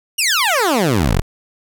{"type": "exponential sweep", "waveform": "15% pulse", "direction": "down", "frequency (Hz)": [2960, 34.41], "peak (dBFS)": -7, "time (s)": [0.18, 1.22], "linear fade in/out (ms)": 10, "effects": []}